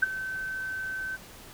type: tone with ADSR envelope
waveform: sine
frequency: 1536 Hz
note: G6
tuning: 36 cents flat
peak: -16 dBFS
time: 0.02-1.17 s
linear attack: 11 ms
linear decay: 18 ms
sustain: -15 dB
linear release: 23 ms
effects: pink hiss -48 dBFS RMS until 1.53 s